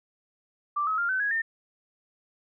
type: tone with pitch steps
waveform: sine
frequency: 1174.7 / 1281 / 1397 / 1523.4 / 1661.3 / 1811.6 Hz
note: D6 / E6 / F6 / G6 / G#6 / A#6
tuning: 0 / -50 / 0 / -50 / 0 / -50 cents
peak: -24 dBFS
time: 0.76-1.42 s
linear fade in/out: 10 ms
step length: 110 ms
effects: none